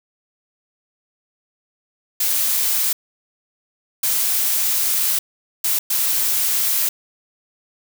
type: noise bursts at uneven times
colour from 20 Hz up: blue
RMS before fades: -19 dBFS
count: 4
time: 2.2-2.93 / 4.03-5.19 / 5.64-5.79 / 5.9-6.89 s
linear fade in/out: 5 ms
effects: none